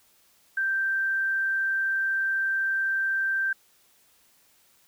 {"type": "tone", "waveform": "sine", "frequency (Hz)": 1568, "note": "G6", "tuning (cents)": 0, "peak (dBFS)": -23, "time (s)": [0.57, 3.53], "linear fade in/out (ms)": 5, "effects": ["white hiss -62 dBFS RMS until 4.87 s"]}